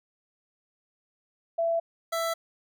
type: tone pair in turn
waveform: sine / 25% pulse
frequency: 668 / 663 Hz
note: E5 / E5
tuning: +23 / +10 cents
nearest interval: unison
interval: 13 cents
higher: first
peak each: -23 dBFS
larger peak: neither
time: 1.58-1.8 / 2.12-2.34 s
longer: neither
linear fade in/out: 10 ms
effects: none